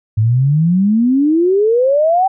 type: exponential sweep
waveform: sine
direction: up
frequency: 104.6 to 784 Hz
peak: -9 dBFS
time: 0.17-2.28 s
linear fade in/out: 10 ms
effects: none